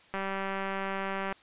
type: click train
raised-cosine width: 0.5 ms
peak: -19 dBFS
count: 231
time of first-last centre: 0.14-1.326 s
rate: 194 Hz
effects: white hiss -58 dBFS RMS until 1.42 s + resampled to 8000 Hz